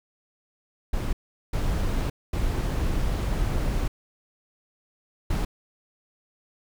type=noise bursts at uneven times; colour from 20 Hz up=brown; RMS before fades=-25 dBFS; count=4; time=0.93-1.13 / 1.53-2.1 / 2.33-3.88 / 5.3-5.45 s; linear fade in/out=5 ms; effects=none